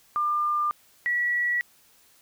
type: tone pair in turn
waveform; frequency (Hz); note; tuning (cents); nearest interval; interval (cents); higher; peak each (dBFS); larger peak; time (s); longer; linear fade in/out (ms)
sine; 1199 / 1936; D6 / B6; +36 / -35; minor sixth; 829; second; -22; neither; 0.16-0.71 / 1.06-1.61; neither; 0
effects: white hiss -59 dBFS RMS until 2.21 s